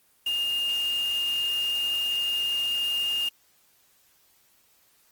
sine tone in noise, 2825 Hz, F7, 19 cents sharp, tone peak -24 dBFS, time 0.26-3.29 s, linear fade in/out 5 ms, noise white, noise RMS -41 dBFS, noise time 0.26-3.29 s, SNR +14 dB, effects white hiss -63 dBFS RMS until 5.11 s + Opus 24 kbps

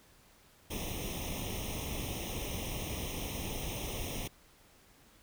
pink noise with comb filter, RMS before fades -38 dBFS, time 0.7-4.28 s, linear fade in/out 10 ms, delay 0.33 ms, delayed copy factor +1, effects pink hiss -62 dBFS RMS until 5.22 s

